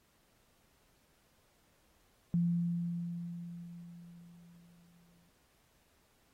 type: tone with exponential decay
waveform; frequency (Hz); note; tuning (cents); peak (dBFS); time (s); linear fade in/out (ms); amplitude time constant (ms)
sine; 171.9; F3; -27; -26; 2.34-5.29; 0; 640
effects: pink hiss -71 dBFS RMS until 6.33 s + AAC 48 kbps